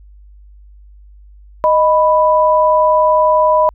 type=tone pair together; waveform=sine; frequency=620 / 989 Hz; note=D#5 / B5; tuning=-6 / +2 cents; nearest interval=minor sixth; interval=808 cents; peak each=-11 dBFS; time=1.64-3.69 s; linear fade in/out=0 ms; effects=added 50 Hz sine -38 dBFS peak until 3.74 s

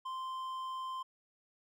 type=tone with hard clipping; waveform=triangle; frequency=1042 Hz; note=C6; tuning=7 cents flat; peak=-39 dBFS; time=0.05-1.03 s; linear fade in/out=10 ms; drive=9 dB; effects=none

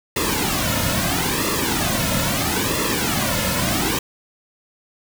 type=noise with flanger; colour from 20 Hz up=pink; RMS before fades=-21 dBFS; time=0.16-3.99 s; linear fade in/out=5 ms; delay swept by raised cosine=1.3 to 2.6 ms; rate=0.76 Hz; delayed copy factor=-0.75; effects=none

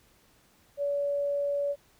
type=tone; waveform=sine; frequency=570 Hz; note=C#5; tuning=48 cents sharp; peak=-26 dBFS; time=0.77-1.76 s; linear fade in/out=50 ms; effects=pink hiss -63 dBFS RMS until 1.99 s

